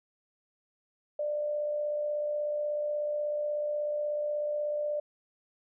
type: tone with amplitude modulation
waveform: sine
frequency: 594 Hz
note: D5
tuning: 20 cents sharp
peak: -27 dBFS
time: 1.19-5 s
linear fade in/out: 5 ms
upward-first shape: sine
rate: 56.4 Hz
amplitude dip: 35%
effects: none